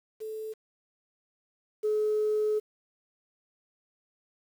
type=tone pair in turn; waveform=sine; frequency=435.9 / 426.4 Hz; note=A4 / G#4; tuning=-16 / +46 cents; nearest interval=unison; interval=38 cents; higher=first; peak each=-34 / -23 dBFS; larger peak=second; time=0.2-0.54 / 1.83-2.6 s; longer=second; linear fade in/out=20 ms; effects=tanh soft clip ceiling -20 dBFS + 9-bit